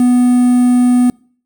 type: tone with quantisation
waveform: triangle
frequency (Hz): 246.9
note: B3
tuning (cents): 0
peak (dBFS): -5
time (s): 0-1.1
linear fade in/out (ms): 2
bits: 5
effects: noise-tail reverb RT60 0.5 s tail -26 dB re dry